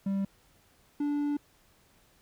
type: tone pair in turn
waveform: triangle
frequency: 196 / 290.8 Hz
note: G3 / D4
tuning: 0 / -17 cents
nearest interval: perfect fifth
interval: 683 cents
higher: second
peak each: -25 dBFS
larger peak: neither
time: 0.06-0.25 / 1-1.37 s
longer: second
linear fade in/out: 5 ms
effects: pink hiss -64 dBFS RMS until 2.21 s